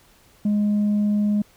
sine tone, 207.7 Hz, G#3, in tune, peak -15 dBFS, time 0.45-1.42 s, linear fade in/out 5 ms, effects tanh soft clip ceiling -16 dBFS + pink hiss -55 dBFS RMS until 1.56 s

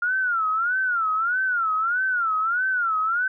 sine tone with vibrato, 1396.9 Hz, F6, in tune, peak -20 dBFS, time 0.02-3.28 s, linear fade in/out 5 ms, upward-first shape sine, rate 1.6 Hz, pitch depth 170 cents each way, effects none

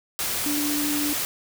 sine tone in noise, 293.7 Hz, D4, in tune, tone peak -25 dBFS, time 0.46-1.13 s, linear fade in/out 0 ms, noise white, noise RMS -27 dBFS, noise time 0.19-1.25 s, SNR -1 dB, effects none

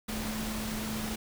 sine tone in noise, 217.3 Hz, A3, 21 cents flat, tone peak -35 dBFS, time 0.08-1.16 s, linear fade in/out 10 ms, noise pink, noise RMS -37 dBFS, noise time 0.08-1.16 s, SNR -1 dB, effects none

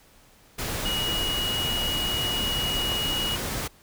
sine tone in noise, 2900 Hz, F#7, 35 cents flat, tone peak -26 dBFS, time 0.85-3.36 s, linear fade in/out 10 ms, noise pink, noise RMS -30 dBFS, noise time 0.58-3.68 s, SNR +1 dB, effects pink hiss -56 dBFS RMS until 3.82 s

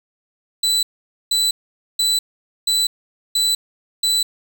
35% pulse tone bursts, 3984 Hz, B7, 14 cents sharp, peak -13 dBFS, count 6, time 0.63-4.23 s, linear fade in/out 5 ms, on 200 ms, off 480 ms, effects none

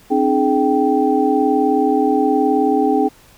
sine tone cluster, 265.2 / 304.1 / 422.3 / 780 Hz, C4 / D#4 / G#4 / G5, +23 / -40 / +29 / -9 cents, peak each -18 dBFS, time 0.1-3.09 s, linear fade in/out 20 ms, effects pink hiss -48 dBFS RMS until 3.37 s

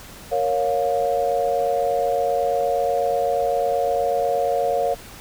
sine chord, Bb minor, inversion none, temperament equal with one note detuned, 466.2 / 554.4 / 706.6 Hz, Bb4 / Db5 / F5, 0 / 0 / +20 cents, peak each -24 / -22 / -22 dBFS, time 0.31-4.95 s, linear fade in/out 20 ms, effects pink hiss -41 dBFS RMS until 5.2 s

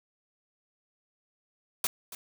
white noise with echo, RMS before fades -28 dBFS, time 1.84-1.87 s, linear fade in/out 2 ms, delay 280 ms, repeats 1, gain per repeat -14 dB, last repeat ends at 2.15 s, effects none

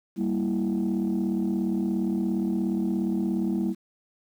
sine chord, E diminished, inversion first, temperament equal, 196 / 233.1 / 329.6 Hz, G3 / Bb3 / E4, 0 / 0 / 0 cents, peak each -25 / -27 / -27 dBFS, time 0.16-3.75 s, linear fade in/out 50 ms, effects tanh soft clip ceiling -19 dBFS + 9-bit

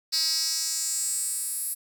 10% pulse tone with high-pass filter sweep, 320 Hz, D#4, 49 cents sharp, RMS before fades -28 dBFS, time 0.12-1.75 s, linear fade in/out 20 ms, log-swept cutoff 4700 to 11000 Hz, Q 3.7, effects none

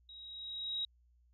sine tone with level ramp, 3816 Hz, A#7, 40 cents sharp, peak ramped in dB -50 to -33 dBFS, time 0.09-0.85 s, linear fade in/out 2 ms, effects added 60 Hz sine -65 dBFS peak until 1.33 s

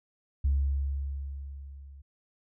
sine tone with level ramp, 69.3 Hz, C#2, in tune, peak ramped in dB -20 to -46 dBFS, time 0.44-2.02 s, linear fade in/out 10 ms, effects tanh soft clip ceiling -19 dBFS

